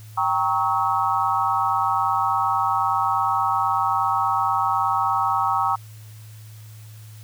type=chord; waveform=sine; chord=G diminished seventh; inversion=none; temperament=equal with one note detuned; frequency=784 / 932.3 / 1108.7 / 1286.2 Hz; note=G5 / Bb5 / Db6 / Fb6; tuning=0 / 0 / 0 / -43 cents; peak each=-24 dBFS; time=0.17-5.76 s; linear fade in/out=10 ms; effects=added 108 Hz sine -39 dBFS peak until 7.23 s + white hiss -51 dBFS RMS until 7.23 s